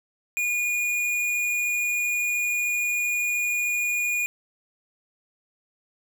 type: tone with tanh clipping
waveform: sine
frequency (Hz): 2441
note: D#7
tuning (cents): -34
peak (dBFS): -24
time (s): 0.37-4.26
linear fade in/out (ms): 0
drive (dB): 17
effects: none